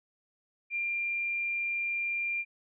sine tone, 2387 Hz, D7, 28 cents sharp, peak -29 dBFS, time 0.7-2.45 s, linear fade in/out 50 ms, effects none

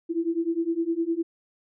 sine beating tone pair, 327.8 / 337.6 Hz, E4 / E4, -10 / +41 cents, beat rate 9.8 Hz, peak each -27 / -26 dBFS, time 0.09-1.23 s, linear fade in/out 20 ms, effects none

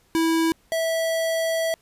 square tone pair in turn, 327 / 654 Hz, E4 / E5, -14 / -14 cents, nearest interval octave, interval 1200 cents, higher second, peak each -19 / -22 dBFS, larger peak first, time 0.15-0.52 / 0.72-1.74 s, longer second, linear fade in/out 0 ms, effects pink hiss -61 dBFS RMS until 1.81 s + resampled to 32000 Hz

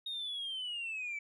sine linear sweep, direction down, 3737 to 2285 Hz, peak -35 dBFS, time 0.06-1.19 s, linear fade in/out 5 ms, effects tanh soft clip ceiling -34 dBFS

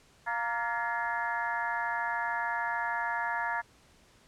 harmonic tone with a mistuned harmonic, 233.1 Hz, A#3, in tune, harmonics 3 / 4 / 5 / 6 / 7 / 8 / 9, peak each -38 / -33 / -43 / -38 / -34 / -44 / -46 dBFS, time 0.26-3.62 s, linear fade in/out 20 ms, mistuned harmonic 7, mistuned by +72 cents, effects pink hiss -61 dBFS RMS until 4.27 s + low-pass 9000 Hz 12 dB/octave

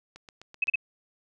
click train, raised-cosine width 0.2 ms, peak -29 dBFS, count 5, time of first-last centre 0.16-0.672 s, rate 7.82 Hz
sine tone bursts, 2570 Hz, E7, 45 cents flat, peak -21 dBFS, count 3, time 0.62-0.757 s, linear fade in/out 5 ms, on 21 ms, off 37 ms
effects none

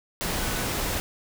sine tone in noise, 1489 Hz, F#6, 11 cents sharp, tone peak -39 dBFS, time 0.37-0.65 s, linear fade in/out 0 ms, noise pink, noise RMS -28 dBFS, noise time 0.21-1 s, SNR -14 dB, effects none

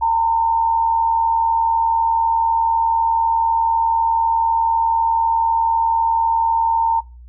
sine tone with amplitude modulation, 912 Hz, A#5, 38 cents flat, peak -11 dBFS, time 0.01-7.01 s, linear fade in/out 20 ms, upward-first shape sine, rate 80 Hz, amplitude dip 50%, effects noise-tail reverb RT60 0.3 s tail -23 dB re dry + added 60 Hz sine -37 dBFS peak until 7.28 s

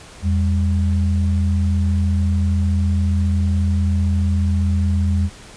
sine tone pair together, 84.41 / 199.2 Hz, E2 / G3, +42 / +28 cents, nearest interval octave + minor third, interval 1486 cents, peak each -15 / -22 dBFS, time 0.22-5.3 s, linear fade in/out 50 ms, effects pink hiss -41 dBFS RMS until 5.56 s + resampled to 22050 Hz

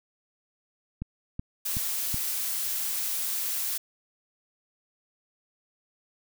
click train, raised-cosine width 5 ms, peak -20 dBFS, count 4, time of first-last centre 1.02-2.144 s, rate 2.67 Hz
blue noise, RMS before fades -30 dBFS, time 1.65-3.78 s, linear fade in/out 10 ms
effects none

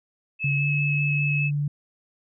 sine tone with vibrato, 2589 Hz, E7, 32 cents flat, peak -24 dBFS, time 0.39-1.51 s, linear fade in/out 50 ms, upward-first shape square, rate 5 Hz, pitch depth 8 cents each way
sine tone with pitch glide, 140.9 to 145.53 Hz, C#3 to D3, +29 to -15 cents, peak -22 dBFS, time 0.44-1.68 s, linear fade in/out 5 ms, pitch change +56 cents, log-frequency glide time 0.56-0.69 s
effects none

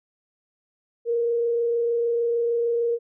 sine tone with frequency modulation, 469.2 Hz, A#4, 11 cents sharp, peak -20 dBFS, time 1.05-2.99 s, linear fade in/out 50 ms, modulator 26.6 Hz, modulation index 0.23, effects none

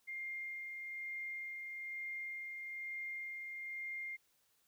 sine tone with tremolo, 2114 Hz, C7, 17 cents sharp, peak -40 dBFS, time 0.07-4.17 s, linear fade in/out 20 ms, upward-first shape sine, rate 1.1 Hz, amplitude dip 30%, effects white hiss -75 dBFS RMS until 4.67 s

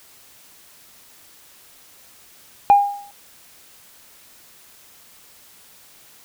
sine tone with exponential decay, 810 Hz, G#5, 43 cents flat, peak -4 dBFS, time 2.7-3.11 s, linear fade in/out 0 ms, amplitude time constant 87 ms, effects tanh soft clip ceiling -4 dBFS + white hiss -49 dBFS RMS until 6.24 s

